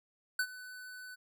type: tone with ADSR envelope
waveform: square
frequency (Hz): 1501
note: F#6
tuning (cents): +24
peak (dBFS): -28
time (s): 0.39-1.16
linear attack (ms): 4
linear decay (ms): 66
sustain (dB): -18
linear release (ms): 22
effects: none